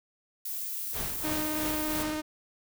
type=noise; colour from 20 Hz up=violet; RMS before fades=-35 dBFS; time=0.45-2.03 s; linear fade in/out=5 ms
type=noise with tremolo; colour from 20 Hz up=pink; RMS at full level=-35 dBFS; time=0.92-2.22 s; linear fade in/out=50 ms; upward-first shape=triangle; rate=3 Hz; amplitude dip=75%
type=tone with vibrato; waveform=sawtooth; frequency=307.4 Hz; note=D#4; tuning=21 cents flat; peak=-27 dBFS; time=1.23-2.22 s; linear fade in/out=20 ms; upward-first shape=triangle; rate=18 Hz; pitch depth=16 cents each way
effects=none